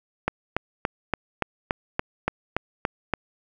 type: click train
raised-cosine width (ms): 0.5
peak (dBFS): -7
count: 11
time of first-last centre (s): 0.28-3.137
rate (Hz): 3.5
effects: 8-bit

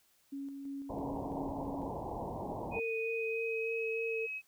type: tone with tremolo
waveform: sine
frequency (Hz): 277.2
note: C#4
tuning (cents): 0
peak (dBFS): -38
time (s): 0.32-1.9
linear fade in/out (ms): 10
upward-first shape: square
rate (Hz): 3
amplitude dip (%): 35
type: low-pass noise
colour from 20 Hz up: white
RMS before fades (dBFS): -40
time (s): 0.89-2.8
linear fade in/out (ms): 10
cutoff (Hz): 980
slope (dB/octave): 96
type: tone with pitch glide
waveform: sine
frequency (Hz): 2489 to 2553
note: D#7 to D#7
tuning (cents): 0 to +44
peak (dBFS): -37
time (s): 2.71-4.42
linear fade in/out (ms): 50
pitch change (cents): +44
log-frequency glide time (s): 3.09-3.8
type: tone with vibrato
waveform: sine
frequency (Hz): 452.4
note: A4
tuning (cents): +48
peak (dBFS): -34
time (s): 2.75-4.27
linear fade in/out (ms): 20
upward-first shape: sine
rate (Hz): 3.3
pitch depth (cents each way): 15
effects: white hiss -70 dBFS RMS until 4.47 s

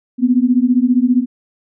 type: beating tone pair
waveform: sine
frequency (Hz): 241.4 / 256.4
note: B3 / C4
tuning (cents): -39 / -35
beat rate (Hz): 15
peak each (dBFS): -13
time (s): 0.18-1.26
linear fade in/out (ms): 50
effects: none

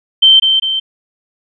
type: tone with echo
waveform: sine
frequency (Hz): 3114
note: G7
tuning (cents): -12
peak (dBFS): -3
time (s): 0.22-0.4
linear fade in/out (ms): 10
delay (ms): 200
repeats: 2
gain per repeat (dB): -5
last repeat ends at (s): 0.8
effects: none

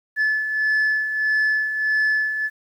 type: beating tone pair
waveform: sine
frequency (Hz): 1729 / 1730.6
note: A6 / A6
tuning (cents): -31 / -29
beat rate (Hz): 1.6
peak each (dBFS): -24 / -17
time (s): 0.16-2.5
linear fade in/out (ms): 50
effects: tanh soft clip ceiling -15 dBFS + 9-bit

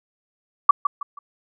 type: tone with echo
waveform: sine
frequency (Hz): 1145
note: D6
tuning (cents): -44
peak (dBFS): -5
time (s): 0.69-0.71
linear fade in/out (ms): 5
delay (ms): 160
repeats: 3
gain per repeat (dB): -10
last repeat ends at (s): 1.19
effects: none

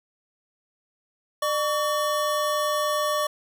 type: tone pair together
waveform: square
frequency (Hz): 600 / 1132.6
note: D5 / C#6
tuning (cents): +37 / +37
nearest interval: major seventh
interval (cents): 1100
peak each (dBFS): -26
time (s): 1.42-3.27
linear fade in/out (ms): 5
effects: none

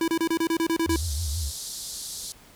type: tone bursts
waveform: square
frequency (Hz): 329.6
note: E4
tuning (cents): 0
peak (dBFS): -22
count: 10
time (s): 0.01-0.961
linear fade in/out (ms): 2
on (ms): 69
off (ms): 29
type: tone with vibrato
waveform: sine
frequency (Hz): 77.8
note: D#2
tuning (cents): 0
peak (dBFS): -26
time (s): 0.85-1.52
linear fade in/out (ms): 50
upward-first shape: triangle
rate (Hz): 6.1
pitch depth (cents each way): 240
type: band-pass noise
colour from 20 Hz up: pink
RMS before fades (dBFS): -36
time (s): 0.9-2.32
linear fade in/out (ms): 0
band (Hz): 3800 to 12000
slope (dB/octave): 48
effects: pink hiss -52 dBFS RMS until 2.55 s

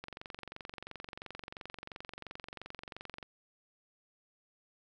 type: click train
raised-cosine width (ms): 0.3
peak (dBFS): -27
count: 74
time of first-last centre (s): 0.04-3.228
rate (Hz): 22.9
effects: none

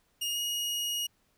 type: tone with pitch glide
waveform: sawtooth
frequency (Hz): 2852 to 2880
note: F7 to F#7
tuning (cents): +36 to -47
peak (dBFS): -27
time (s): 0.21-1.07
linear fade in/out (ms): 10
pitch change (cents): +17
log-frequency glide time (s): 0.32-0.38
effects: pink hiss -71 dBFS RMS until 1.37 s

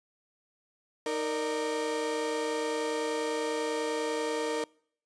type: tone cluster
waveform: 35% pulse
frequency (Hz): 311.1 / 463.4 / 592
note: D#4 / A#4 / D5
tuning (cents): 0 / -10 / +14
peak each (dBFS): -35 / -29 / -36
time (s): 1.06-4.64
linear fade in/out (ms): 2
effects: noise-tail reverb RT60 0.6 s tail -26 dB re dry + resampled to 22050 Hz

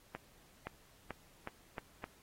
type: accelerating click train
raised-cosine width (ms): 0.5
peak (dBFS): -26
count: 6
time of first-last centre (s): 0.15-2.041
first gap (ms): 520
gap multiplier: 0.84
effects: pink hiss -65 dBFS RMS until 2.22 s + AAC 48 kbps

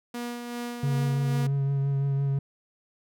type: tone with tremolo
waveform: sawtooth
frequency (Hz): 240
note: B3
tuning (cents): -49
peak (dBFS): -27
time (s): 0.14-1.47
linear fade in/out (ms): 5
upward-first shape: sine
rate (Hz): 2.6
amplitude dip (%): 40
type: tone with vibrato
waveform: triangle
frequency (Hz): 138.59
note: C#3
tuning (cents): 0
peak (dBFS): -21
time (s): 0.83-2.39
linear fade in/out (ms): 5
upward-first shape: triangle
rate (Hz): 5.9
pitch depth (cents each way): 21
effects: none

